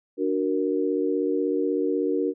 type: chord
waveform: sine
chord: D augmented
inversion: none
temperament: equal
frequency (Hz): 293.7 / 370 / 466.2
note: D4 / F#4 / A#4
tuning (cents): 0 / 0 / 0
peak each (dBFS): -26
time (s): 0.17-2.34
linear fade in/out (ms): 50
effects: none

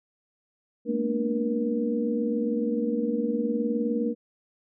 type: tone cluster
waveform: sine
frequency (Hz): 209.6 / 228.8 / 248.4 / 296 / 475.9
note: G#3 / A#3 / B3 / D4 / A#4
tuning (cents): +16 / -32 / +10 / +14 / +36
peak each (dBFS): -36 / -27 / -34 / -31 / -29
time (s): 0.85-4.15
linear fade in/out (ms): 50
effects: none

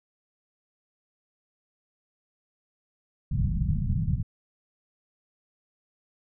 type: low-pass noise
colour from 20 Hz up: white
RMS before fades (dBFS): -26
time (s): 3.31-4.23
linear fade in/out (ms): 5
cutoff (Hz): 180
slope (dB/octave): 48
effects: none

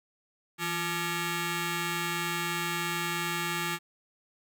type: ring-modulated tone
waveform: 10% pulse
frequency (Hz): 513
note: C5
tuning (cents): -34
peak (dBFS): -18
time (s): 0.58-3.79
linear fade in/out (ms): 50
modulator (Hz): 678
effects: none

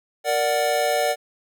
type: chord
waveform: square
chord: Bb augmented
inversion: none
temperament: equal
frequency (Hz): 466.2 / 587.3 / 740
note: Bb4 / D5 / F#5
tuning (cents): 0 / 0 / 0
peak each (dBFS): -27 / -23 / -24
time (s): 0.24-1.16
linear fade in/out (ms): 50
effects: none

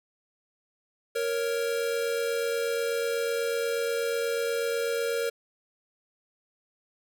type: tone pair together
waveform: square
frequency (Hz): 466.2 / 554.4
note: A#4 / C#5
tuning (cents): 0 / 0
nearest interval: minor third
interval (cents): 300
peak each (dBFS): -28 / -33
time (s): 1.15-5.3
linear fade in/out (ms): 10
effects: none

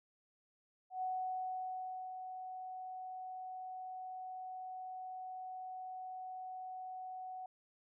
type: tone with ADSR envelope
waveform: sine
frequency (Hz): 744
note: F#5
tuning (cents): +9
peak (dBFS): -35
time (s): 0.9-7.46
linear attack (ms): 120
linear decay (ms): 1100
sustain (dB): -8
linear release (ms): 3
effects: none

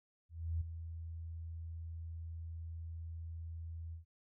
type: tone with ADSR envelope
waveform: sine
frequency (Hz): 82.41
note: E2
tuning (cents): 0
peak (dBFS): -32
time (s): 0.29-4.05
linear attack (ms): 320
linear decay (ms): 8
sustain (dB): -10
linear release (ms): 120
effects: none

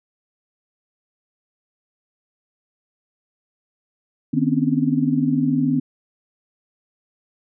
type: tone cluster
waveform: sine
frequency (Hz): 153.2 / 246.6 / 266.6 / 286.3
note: D#3 / B3 / C4 / D4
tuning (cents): -27 / -2 / +33 / -44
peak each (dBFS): -23 / -21 / -20 / -25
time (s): 4.33-5.8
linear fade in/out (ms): 10
effects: none

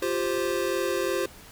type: chord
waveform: square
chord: F suspended second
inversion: none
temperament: equal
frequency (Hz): 349.2 / 392 / 523.3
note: F4 / G4 / C5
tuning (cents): 0 / 0 / 0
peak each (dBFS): -30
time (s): 0.02-1.26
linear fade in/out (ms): 5
effects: pink hiss -48 dBFS RMS until 1.51 s

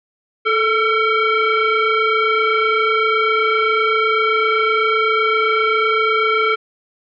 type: tone with frequency modulation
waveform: sine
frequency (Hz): 464.4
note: A#4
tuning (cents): -7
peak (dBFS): -13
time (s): 0.45-6.56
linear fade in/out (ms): 20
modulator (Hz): 901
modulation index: 2.3
effects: none

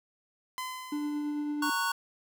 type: tone with exponential decay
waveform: sawtooth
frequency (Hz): 1022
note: C6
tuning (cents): -41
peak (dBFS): -29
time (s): 0.58-1.92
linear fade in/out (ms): 0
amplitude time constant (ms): 290
type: tone with tremolo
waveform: triangle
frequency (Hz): 295.4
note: D4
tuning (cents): +10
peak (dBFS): -27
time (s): 0.92-1.7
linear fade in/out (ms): 5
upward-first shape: triangle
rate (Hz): 9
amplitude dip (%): 25
type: chord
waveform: square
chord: F# major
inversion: first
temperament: equal with one note detuned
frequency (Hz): 922.2 / 1108.7 / 1480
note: A#5 / C#6 / F#6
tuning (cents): -19 / 0 / 0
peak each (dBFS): -34 / -33 / -32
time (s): 1.62-1.92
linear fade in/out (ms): 5
effects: none

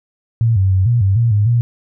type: tone with pitch steps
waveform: sine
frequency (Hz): 114.7 / 95.6 / 94.2 / 119.5 / 97.1 / 117 / 103.6 / 118.9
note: A#2 / G2 / F#2 / A#2 / G2 / A#2 / G#2 / A#2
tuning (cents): -28 / -43 / +32 / +43 / -16 / +7 / -4 / +35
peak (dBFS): -10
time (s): 0.41-1.61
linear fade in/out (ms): 0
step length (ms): 150
effects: none

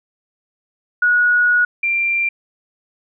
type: tone pair in turn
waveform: sine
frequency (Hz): 1457 / 2371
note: F#6 / D7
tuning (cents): -27 / +16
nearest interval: minor sixth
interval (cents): 843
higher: second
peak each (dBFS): -11 / -15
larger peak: first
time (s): 1.02-1.65 / 1.83-2.29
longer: first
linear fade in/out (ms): 5
effects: none

